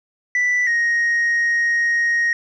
sine tone pair in turn, 1975.5 / 1872.9 Hz, B6 / A#6, 0 / +8 cents, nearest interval minor second, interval 92 cents, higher first, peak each -13 dBFS, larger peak neither, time 0.35-0.67 / 0.67-2.33 s, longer second, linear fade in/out 2 ms, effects tanh soft clip ceiling -14 dBFS

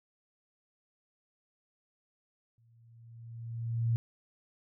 sine tone with exponential growth, 115.7 Hz, A#2, 13 cents flat, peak -24 dBFS, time 2.58-3.96 s, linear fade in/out 0 ms, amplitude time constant 300 ms, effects none

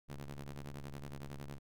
sawtooth ring-modulated tone, 71.6 Hz, D2, 43 cents flat, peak -37 dBFS, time 0.08-1.59 s, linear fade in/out 20 ms, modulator 66.2 Hz, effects none

